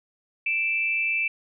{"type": "tone pair together", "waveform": "sine", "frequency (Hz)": [2349, 2637], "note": ["D7", "E7"], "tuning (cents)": [0, 0], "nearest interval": "major second", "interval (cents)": 200, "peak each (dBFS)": -25, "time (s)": [0.46, 1.28], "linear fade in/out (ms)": 5, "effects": []}